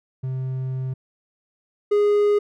triangle tone pair in turn, 130.4 / 413.1 Hz, C3 / G#4, -5 / -9 cents, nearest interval octave + minor sixth, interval 1996 cents, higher second, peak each -22 / -13 dBFS, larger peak second, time 0.23-0.94 / 1.91-2.39 s, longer first, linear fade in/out 10 ms, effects none

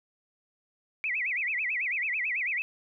sine tone with vibrato, 2248 Hz, C#7, 24 cents sharp, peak -27 dBFS, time 1.04-2.62 s, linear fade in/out 0 ms, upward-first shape sine, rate 9.1 Hz, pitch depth 270 cents each way, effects none

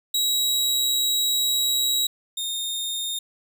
sawtooth tone pair in turn, 3857 / 3665 Hz, B7 / A#7, -42 / -30 cents, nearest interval minor second, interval 88 cents, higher first, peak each -17 / -23 dBFS, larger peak first, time 0.14-2.07 / 2.37-3.19 s, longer first, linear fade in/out 5 ms, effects none

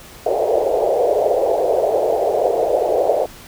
pink band-pass noise, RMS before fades -17 dBFS, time 0.26-3.26 s, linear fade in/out 5 ms, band 410 to 720 Hz, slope 48 dB/octave, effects pink hiss -40 dBFS RMS until 3.47 s

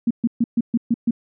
sine tone bursts, 233.6 Hz, A#3, 4 cents sharp, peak -14 dBFS, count 7, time 0.07-1.109 s, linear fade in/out 5 ms, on 37 ms, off 130 ms, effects none

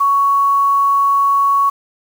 sine tone with quantisation, 1115 Hz, C#6, 10 cents sharp, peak -10 dBFS, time 0-1.7 s, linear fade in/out 10 ms, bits 6, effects none

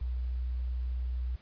sine tone, 61.74 Hz, B1, in tune, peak -30 dBFS, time 0.01-1.36 s, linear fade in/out 5 ms, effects pink hiss -61 dBFS RMS until 1.41 s + resampled to 11025 Hz

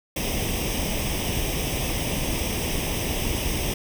pink noise with comb filter, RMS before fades -26 dBFS, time 0.16-3.74 s, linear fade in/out 5 ms, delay 0.35 ms, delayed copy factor +0.75, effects none

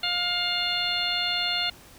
harmonic tone, 707 Hz, F5, 21 cents sharp, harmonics 1 / 2 / 3 / 4 / 5 / 6, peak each -35 / -33 / -33 / -29 / -30 / -30 dBFS, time 0.03-1.7 s, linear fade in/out 5 ms, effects pink hiss -50 dBFS RMS until 1.98 s

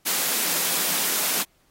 white high-pass noise, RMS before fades -24 dBFS, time 0.05-1.44 s, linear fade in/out 20 ms, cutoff 160 Hz, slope 96 dB/octave, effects pink hiss -64 dBFS RMS until 1.7 s + AAC 48 kbps

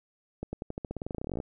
accelerating click train, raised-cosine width 2 ms, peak -21 dBFS, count 23, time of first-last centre 0.43-1.402 s, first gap 100 ms, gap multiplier 0.91, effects none

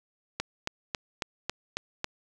click train, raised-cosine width 0.2 ms, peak -12 dBFS, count 7, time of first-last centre 0.4-2.044 s, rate 3.65 Hz, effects none

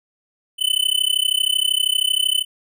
square tone with amplitude modulation, 3017 Hz, F#7, 33 cents sharp, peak -13 dBFS, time 0.58-2.45 s, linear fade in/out 50 ms, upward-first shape sine, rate 32.8 Hz, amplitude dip 100%, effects none

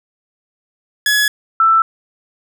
sawtooth / sine tone pair in turn, 1691 / 1328.2 Hz, G#6 / E6, +31 / +13 cents, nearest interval major third, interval 418 cents, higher first, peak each -8 dBFS, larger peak neither, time 1.06-1.28 / 1.6-1.82 s, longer neither, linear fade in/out 2 ms, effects none

